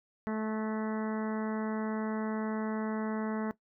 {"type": "harmonic tone with a mistuned harmonic", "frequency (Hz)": 217.7, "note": "A3", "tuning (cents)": -18, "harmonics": [1, 2, 3, 4, 5, 6, 7, 8, 9], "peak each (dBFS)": [-32, -38, -42, -44, -46, -48, -49, -50, -51], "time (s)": [0.27, 3.51], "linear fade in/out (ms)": 0, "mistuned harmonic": 7, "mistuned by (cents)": -19, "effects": ["noise-tail reverb RT60 0.1 s tail -17 dB re dry"]}